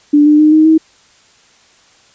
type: tone with pitch steps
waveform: sine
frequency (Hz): 293.7 / 299.7 / 305.8 / 312.1 / 318.4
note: D4 / D4 / D#4 / D#4 / D#4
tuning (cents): 0 / +35 / -30 / +5 / +40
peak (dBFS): -4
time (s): 0.13-0.78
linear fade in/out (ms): 10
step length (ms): 130
effects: white hiss -48 dBFS RMS until 2.14 s + resampled to 16000 Hz